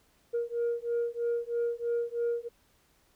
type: beating tone pair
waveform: sine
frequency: 470 / 473.1 Hz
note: A#4 / A#4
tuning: +14 / +26 cents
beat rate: 3.1 Hz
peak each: -30 dBFS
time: 0.33-2.49 s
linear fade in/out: 20 ms
effects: tanh soft clip ceiling -24 dBFS + pink hiss -67 dBFS RMS until 3.15 s